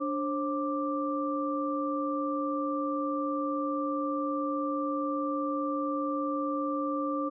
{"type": "tone cluster", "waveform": "sine", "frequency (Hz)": [292.2, 536, 1177], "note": ["D4", "C5", "D6"], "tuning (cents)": [-9, 42, 3], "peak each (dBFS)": [-31, -34, -33], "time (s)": [0, 7.3], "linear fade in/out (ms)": 20, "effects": []}